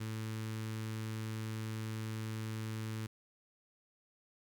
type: tone with notch filter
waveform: sawtooth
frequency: 110 Hz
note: A2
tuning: in tune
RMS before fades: -40 dBFS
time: 0-3.07 s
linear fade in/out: 10 ms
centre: 670 Hz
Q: 0.99
effects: 12-bit